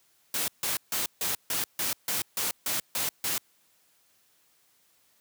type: noise bursts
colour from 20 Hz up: white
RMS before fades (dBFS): -29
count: 11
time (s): 0.34-3.38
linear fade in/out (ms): 2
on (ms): 140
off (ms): 150
effects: white hiss -66 dBFS RMS until 5.2 s + high-pass 80 Hz 12 dB/octave